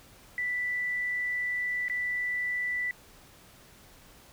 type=tone with dropouts; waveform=sine; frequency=1975.5 Hz; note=B6; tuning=in tune; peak=-28 dBFS; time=0.38-2.91 s; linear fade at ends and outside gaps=1 ms; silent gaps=1.883-1.898 s; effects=pink hiss -55 dBFS RMS until 4.32 s